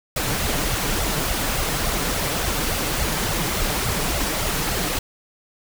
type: noise with flanger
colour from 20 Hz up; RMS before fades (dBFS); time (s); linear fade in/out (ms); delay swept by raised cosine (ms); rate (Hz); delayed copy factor
pink; -23; 0.16-4.99; 5; 1.4 to 7; 3.5; +0.7
effects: none